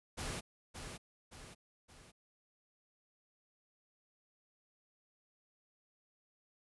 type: noise with echo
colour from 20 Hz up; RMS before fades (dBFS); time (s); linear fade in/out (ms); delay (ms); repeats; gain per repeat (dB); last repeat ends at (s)
pink; -41; 0.17-0.41; 20; 570; 3; -6; 2.12
effects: resampled to 24000 Hz